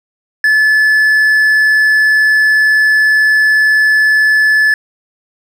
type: tone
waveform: triangle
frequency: 1729 Hz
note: A6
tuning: 31 cents flat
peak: -5 dBFS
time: 0.44-4.74 s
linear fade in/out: 2 ms
effects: none